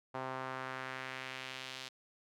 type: tone with band-pass filter sweep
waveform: sawtooth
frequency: 130.81 Hz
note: C3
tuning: in tune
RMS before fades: -43 dBFS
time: 0.14-1.89 s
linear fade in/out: 10 ms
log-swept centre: 900 to 3900 Hz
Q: 1.4
effects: none